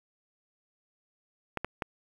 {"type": "clicks", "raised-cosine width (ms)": 0.5, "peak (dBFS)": -16, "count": 3, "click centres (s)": [1.573, 1.646, 1.822], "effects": ["8-bit"]}